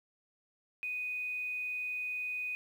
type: tone with quantisation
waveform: sine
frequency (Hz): 2489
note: D#7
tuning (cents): 0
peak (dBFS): -34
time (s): 0.83-2.55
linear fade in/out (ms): 0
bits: 10
effects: none